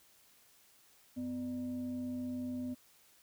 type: tone with frequency modulation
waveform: sine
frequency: 251 Hz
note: B3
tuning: 28 cents sharp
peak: -36 dBFS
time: 1.16-2.75 s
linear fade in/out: 20 ms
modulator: 346 Hz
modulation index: 0.36
effects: white hiss -65 dBFS RMS until 3.22 s